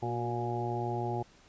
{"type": "harmonic tone with a mistuned harmonic", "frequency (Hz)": 118.8, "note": "A#2", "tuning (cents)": 33, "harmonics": [1, 2, 3, 4, 5, 6, 7], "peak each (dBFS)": [-35, -42, -36, -45, -45, -39, -37], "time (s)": [0.02, 1.23], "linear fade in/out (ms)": 10, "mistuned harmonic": 3, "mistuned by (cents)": 29, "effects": ["pink hiss -60 dBFS RMS until 1.48 s", "resampled to 16000 Hz"]}